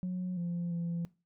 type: tone with pitch steps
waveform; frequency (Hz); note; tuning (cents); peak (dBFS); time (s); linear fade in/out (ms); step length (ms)
sine; 182.1 / 173.1 / 170.3; F#3 / F3 / F3; -27 / -15 / -43; -30; 0.03-1.05; 0; 340
effects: noise-tail reverb RT60 0.3 s tail -22 dB re dry + tanh soft clip ceiling -30 dBFS